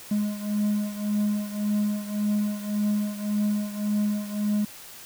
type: beating tone pair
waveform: triangle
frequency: 207.7 / 209.5 Hz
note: G#3 / G#3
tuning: 0 / +15 cents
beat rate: 1.8 Hz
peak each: -23 / -27 dBFS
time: 0.11-4.65 s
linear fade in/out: 5 ms
effects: white hiss -44 dBFS RMS until 5.05 s